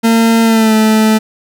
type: tone with pitch glide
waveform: 40% pulse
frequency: 227.6 to 218.1 Hz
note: A#3 to A3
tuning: -41 to -15 cents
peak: -6 dBFS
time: 0.03-1.19 s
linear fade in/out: 20 ms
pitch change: -74 cents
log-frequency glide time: 0.43-0.74 s
effects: none